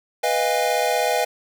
square chord, F half-diminished seventh, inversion second, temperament equal with one note detuned, 493.9 / 622.3 / 698.5 / 814.9 Hz, Cb5 / Eb5 / F5 / Ab5, 0 / 0 / 0 / -33 cents, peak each -25 dBFS, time 0.23-1.25 s, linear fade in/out 10 ms, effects none

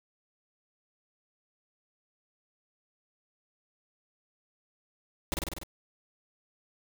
pink noise with echo, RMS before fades -30 dBFS, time 5.32-5.34 s, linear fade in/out 0 ms, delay 49 ms, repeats 6, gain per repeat -2 dB, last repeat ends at 5.634 s, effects none

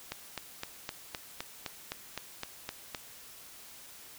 click train, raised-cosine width 0.2 ms, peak -18 dBFS, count 12, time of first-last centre 0.12-2.948 s, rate 3.89 Hz, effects white hiss -51 dBFS RMS until 4.18 s

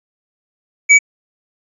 square tone, 2279 Hz, C#7, 47 cents sharp, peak -5 dBFS, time 0.89-0.99 s, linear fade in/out 20 ms, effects resampled to 22050 Hz

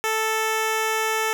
10% pulse tone, 440 Hz, A4, in tune, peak -13 dBFS, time 0.04-1.33 s, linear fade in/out 0 ms, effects none

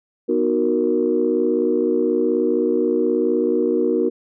sine chord, B major seventh, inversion none, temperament equal, 246.9 / 311.1 / 370 / 466.2 Hz, B3 / D#4 / F#4 / A#4, 0 / 0 / 0 / 0 cents, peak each -23 / -22 / -20 / -20 dBFS, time 0.28-4.1 s, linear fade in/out 20 ms, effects tanh soft clip ceiling -6 dBFS

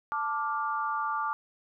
sine chord, D minor, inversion second, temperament just, 881 / 1174.7 / 1409.6 Hz, A5 / D6 / F6, +2 / 0 / +16 cents, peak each -33 / -30 / -36 dBFS, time 0.12-1.33 s, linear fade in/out 0 ms, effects none

